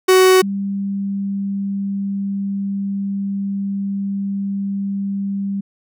45% pulse / sine tone pair in turn, 373.5 / 197.85 Hz, F#4 / G3, +16 / +16 cents, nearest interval major seventh, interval 1100 cents, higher first, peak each -8 / -19 dBFS, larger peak first, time 0.08-0.42 / 0.42-5.61 s, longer second, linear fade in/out 10 ms, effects none

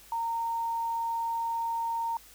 sine tone, 921 Hz, A#5, 21 cents flat, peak -28 dBFS, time 0.12-2.17 s, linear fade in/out 2 ms, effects added 50 Hz sine -61 dBFS peak until 2.34 s + white hiss -54 dBFS RMS until 2.34 s

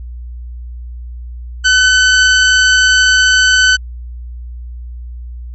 sawtooth tone, 1512 Hz, F#6, 37 cents sharp, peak -3 dBFS, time 1.64-3.77 s, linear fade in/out 20 ms, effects added 60 Hz sine -24 dBFS peak until 5.54 s + MP3 32 kbps

